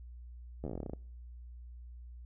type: slowing click train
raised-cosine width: 2 ms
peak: -26 dBFS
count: 14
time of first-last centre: 0.64-0.934 s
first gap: 12 ms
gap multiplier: 1.1
effects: noise-tail reverb RT60 0.6 s tail -25 dB re dry + added 60 Hz sine -46 dBFS peak until 2.25 s